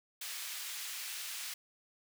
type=high-pass noise; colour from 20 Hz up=pink; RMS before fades=-42 dBFS; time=0.21-1.54 s; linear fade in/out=5 ms; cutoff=2300 Hz; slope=12 dB/octave; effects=none